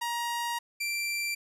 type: tone pair in turn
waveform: sawtooth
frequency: 945 / 2353 Hz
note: A#5 / D7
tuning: +23 / +3 cents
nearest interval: octave + major third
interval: 1580 cents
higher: second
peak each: -26 dBFS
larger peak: neither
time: 0.01-0.59 / 0.8-1.35 s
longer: first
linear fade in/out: 10 ms
effects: resampled to 32000 Hz

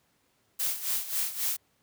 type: noise with tremolo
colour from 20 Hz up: blue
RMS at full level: -28 dBFS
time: 0.59-1.57 s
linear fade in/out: 10 ms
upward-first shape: sine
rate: 3.7 Hz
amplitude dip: 75%
effects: pink hiss -70 dBFS RMS until 1.82 s + high-pass 80 Hz 12 dB/octave

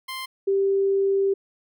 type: tone pair in turn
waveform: 15% pulse / sine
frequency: 1047 / 392.2 Hz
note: C6 / G4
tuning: +1 / +1 cents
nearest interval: octave + perfect fourth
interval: 1700 cents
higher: first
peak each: -24 / -18 dBFS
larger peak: second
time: 0.08-0.26 / 0.47-1.34 s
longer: second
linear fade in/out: 10 ms
effects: none

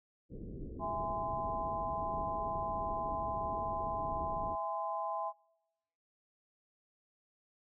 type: low-pass noise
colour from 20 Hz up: pink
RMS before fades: -44 dBFS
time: 0.29-4.57 s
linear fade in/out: 50 ms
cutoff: 480 Hz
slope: 48 dB/octave
type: chord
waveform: sine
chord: E augmented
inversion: none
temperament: just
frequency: 659.3 / 824.1 / 1030.1 Hz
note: E5 / G#5 / B#5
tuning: 0 / -14 / -27 cents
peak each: -39 / -39 / -38 dBFS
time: 0.79-5.33 s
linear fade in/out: 50 ms
effects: noise-tail reverb RT60 1.0 s tail -26 dB re dry

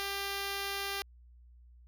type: tone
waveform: 5% pulse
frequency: 396.6 Hz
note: G4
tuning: 20 cents sharp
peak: -23 dBFS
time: 0-1.02 s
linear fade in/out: 0 ms
effects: added 60 Hz sine -54 dBFS peak until 1.87 s

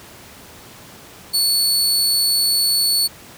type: tone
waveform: sawtooth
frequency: 4435 Hz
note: C#8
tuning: in tune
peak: -12 dBFS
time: 1.33-3.08 s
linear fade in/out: 20 ms
effects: pink hiss -41 dBFS RMS until 3.37 s + high-pass 80 Hz 12 dB/octave

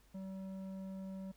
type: tone with low-pass filter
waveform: square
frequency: 191.1 Hz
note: G3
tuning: 44 cents flat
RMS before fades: -45 dBFS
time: 0.14-1.32 s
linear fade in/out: 10 ms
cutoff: 600 Hz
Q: 0.79
effects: added 50 Hz sine -67 dBFS peak until 1.36 s + pink hiss -70 dBFS RMS until 1.36 s

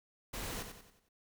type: noise with echo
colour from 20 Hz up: pink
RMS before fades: -41 dBFS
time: 0.33-0.63 s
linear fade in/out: 10 ms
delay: 92 ms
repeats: 5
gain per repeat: -7 dB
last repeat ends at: 1.09 s
effects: none

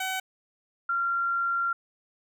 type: tone pair in turn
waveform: 15% pulse / sine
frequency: 756 / 1379.3 Hz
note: F#5 / F6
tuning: +37 / -22 cents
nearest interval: minor seventh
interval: 1041 cents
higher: second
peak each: -22 / -24 dBFS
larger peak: first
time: 0-0.2 / 0.89-1.73 s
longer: second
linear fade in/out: 5 ms
effects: none

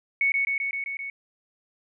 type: tone with echo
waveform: sine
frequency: 2217 Hz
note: C#7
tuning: in tune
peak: -19 dBFS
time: 0.21-0.32 s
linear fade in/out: 2 ms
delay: 130 ms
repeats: 6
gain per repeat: -2 dB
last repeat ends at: 1.1 s
effects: none

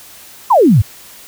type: exponential sweep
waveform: sine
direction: down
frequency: 1108.7 to 88.9 Hz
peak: -5 dBFS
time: 0.5-0.82 s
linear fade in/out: 10 ms
effects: white hiss -38 dBFS RMS until 1.27 s

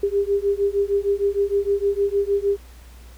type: beating tone pair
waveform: sine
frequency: 397.8 / 404.3 Hz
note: G4 / G#4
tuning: +25 / -46 cents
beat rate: 6.5 Hz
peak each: -21 dBFS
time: 0.03-2.57 s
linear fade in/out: 5 ms
effects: added 60 Hz sine -41 dBFS peak until 3.17 s + pink hiss -51 dBFS RMS until 3.17 s

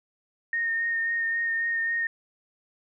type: tone with vibrato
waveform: sine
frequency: 1841 Hz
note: A#6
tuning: 22 cents flat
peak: -24 dBFS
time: 0.53-2.07 s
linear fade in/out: 2 ms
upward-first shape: sine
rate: 3.7 Hz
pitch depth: 16 cents each way
effects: none

